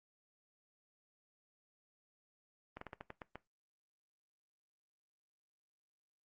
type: slowing click train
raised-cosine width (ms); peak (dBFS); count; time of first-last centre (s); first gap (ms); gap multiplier
0.5; -30; 8; 2.77-3.356; 44; 1.21
effects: noise-tail reverb RT60 0.2 s tail -19 dB re dry + Opus 32 kbps